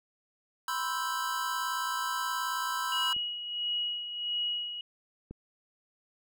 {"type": "chord", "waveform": "square", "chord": "C major seventh", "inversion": "third", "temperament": "equal", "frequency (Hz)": [987.8, 1046.5, 1318.5, 1568], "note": ["B5", "C6", "E6", "G6"], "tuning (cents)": [0, 0, 0, 0], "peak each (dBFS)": [-36, -38, -36, -38], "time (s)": [0.68, 3.13], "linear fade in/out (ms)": 2}
{"type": "tone with tremolo", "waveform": "sine", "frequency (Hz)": 2905, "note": "F#7", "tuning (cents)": -32, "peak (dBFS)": -28, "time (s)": [2.92, 4.81], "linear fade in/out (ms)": 2, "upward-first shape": "sine", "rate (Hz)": 1.5, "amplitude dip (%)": 60}
{"type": "clicks", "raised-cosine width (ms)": 3, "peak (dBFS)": [-38, -29], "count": 2, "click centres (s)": [3.165, 5.31]}
{"effects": []}